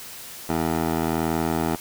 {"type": "tone with band-pass filter", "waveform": "15% pulse", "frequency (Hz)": 81.2, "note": "E2", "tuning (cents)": -26, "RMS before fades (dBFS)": -24, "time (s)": [0.49, 1.76], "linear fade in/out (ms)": 5, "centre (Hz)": 610, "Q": 0.74, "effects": ["white hiss -39 dBFS RMS until 1.8 s"]}